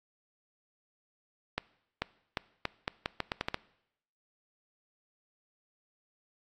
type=accelerating click train; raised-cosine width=0.3 ms; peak=-14 dBFS; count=11; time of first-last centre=1.58-3.544 s; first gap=440 ms; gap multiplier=0.8; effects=noise-tail reverb RT60 0.8 s tail -22 dB re dry + AAC 48 kbps